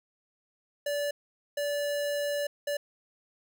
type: tone bursts at uneven times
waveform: square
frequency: 579 Hz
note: D5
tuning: 25 cents flat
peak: -29 dBFS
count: 3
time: 0.86-1.11 / 1.57-2.47 / 2.67-2.77 s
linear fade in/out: 5 ms
effects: none